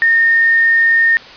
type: tone with quantisation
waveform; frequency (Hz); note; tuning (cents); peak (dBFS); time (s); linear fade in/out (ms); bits
sine; 1831; A#6; -32; -8; 0.02-1.17; 0; 6
effects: white hiss -35 dBFS RMS until 1.36 s + resampled to 11025 Hz